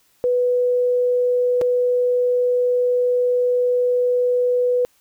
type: tone with dropouts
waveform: sine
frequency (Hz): 493.9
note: B4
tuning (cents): 0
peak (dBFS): -15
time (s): 0.24-4.85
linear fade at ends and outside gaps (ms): 0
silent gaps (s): 1.613-1.617
effects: white hiss -60 dBFS RMS until 5 s